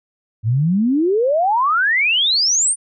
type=exponential sweep; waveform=sine; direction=up; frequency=103.83 to 9397 Hz; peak=-13 dBFS; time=0.43-2.76 s; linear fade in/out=50 ms; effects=none